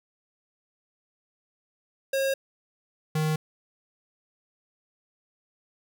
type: tone pair in turn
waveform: square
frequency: 541 / 155.45 Hz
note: C#5 / D#3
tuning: -42 / -1 cents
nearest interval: octave + minor seventh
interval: 2159 cents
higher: first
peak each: -24 dBFS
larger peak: neither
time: 2.13-2.34 / 3.15-3.36 s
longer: neither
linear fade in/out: 5 ms
effects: none